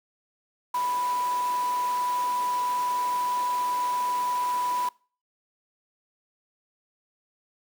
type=tone in noise; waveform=sine; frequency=987.8 Hz; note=B5; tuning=in tune; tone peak=-24 dBFS; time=0.74-4.89 s; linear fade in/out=5 ms; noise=pink; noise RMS=-38 dBFS; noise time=0.74-4.89 s; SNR=+11 dB; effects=noise-tail reverb RT60 0.4 s tail -24 dB re dry + high-pass 400 Hz 12 dB/octave